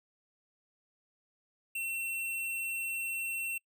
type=tone with sample-and-hold; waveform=sine; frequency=2708 Hz; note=E7; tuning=46 cents sharp; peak=-33 dBFS; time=1.75-3.58 s; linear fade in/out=5 ms; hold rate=11025 Hz; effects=noise-tail reverb RT60 0.1 s tail -25 dB re dry